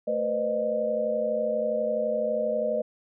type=tone cluster; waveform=sine; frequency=220.4 / 488.9 / 521 / 612 Hz; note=A3 / B4 / C5 / D#5; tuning=+3 / -18 / -7 / -29 cents; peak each=-35 / -30 / -32 / -26 dBFS; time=0.07-2.82 s; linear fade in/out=10 ms; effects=none